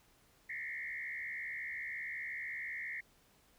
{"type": "tone with frequency modulation", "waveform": "sine", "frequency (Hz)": 2000, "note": "B6", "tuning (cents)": 21, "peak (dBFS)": -39, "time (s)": [0.49, 3.01], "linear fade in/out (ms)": 10, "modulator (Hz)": 72.8, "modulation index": 2.7, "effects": ["pink hiss -68 dBFS RMS until 3.58 s"]}